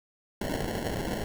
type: noise with sample-and-hold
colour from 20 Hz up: white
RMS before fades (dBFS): -32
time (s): 0.41-1.24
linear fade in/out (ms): 5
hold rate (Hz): 1225
effects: none